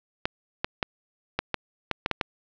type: clicks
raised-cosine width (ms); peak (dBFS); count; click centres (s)
0.3; -8; 9; 0.255 / 0.645 / 0.828 / 1.39 / 1.543 / 1.913 / 2.061 / 2.113 / 2.212
effects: low-pass 5000 Hz 12 dB/octave